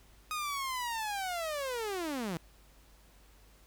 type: linear sweep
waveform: sawtooth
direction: down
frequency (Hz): 1252 to 155.56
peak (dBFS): -30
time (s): 0.31-2.37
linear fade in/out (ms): 0
effects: added 50 Hz sine -59 dBFS peak until 3.66 s + pink hiss -63 dBFS RMS until 3.66 s